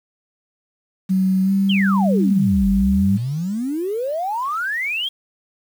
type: tone with pitch glide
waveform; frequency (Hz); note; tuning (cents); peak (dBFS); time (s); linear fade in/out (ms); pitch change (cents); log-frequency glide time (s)
sine; 188.6 to 195.36; F#3 to G3; +33 to -6; -14; 1.09-3.18; 20; +61; 1.43-1.51
type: exponential two-way sweep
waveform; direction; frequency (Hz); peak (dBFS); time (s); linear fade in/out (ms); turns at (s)
sine; down then up; 3322 to 46.25 to 3322; -20; 1.69-5.09; 10; 2.68
effects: 7-bit